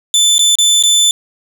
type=tone with dropouts; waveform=25% pulse; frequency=3520 Hz; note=A7; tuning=in tune; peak=-4 dBFS; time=0.14-1.11 s; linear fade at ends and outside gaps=1 ms; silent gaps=0.382-0.392 / 0.554-0.586 / 0.826-0.836 s; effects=none